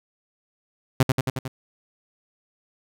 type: tone with echo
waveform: sawtooth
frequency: 130.81 Hz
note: C3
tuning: in tune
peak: -9 dBFS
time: 1-1.03 s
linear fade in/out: 5 ms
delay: 90 ms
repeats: 5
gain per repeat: -3 dB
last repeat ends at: 1.48 s
effects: none